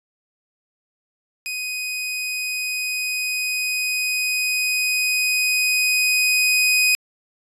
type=tone with level ramp; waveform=sawtooth; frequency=2500 Hz; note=D#7; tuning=8 cents sharp; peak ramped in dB=-22 to -11 dBFS; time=1.46-6.95 s; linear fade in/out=0 ms; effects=resampled to 32000 Hz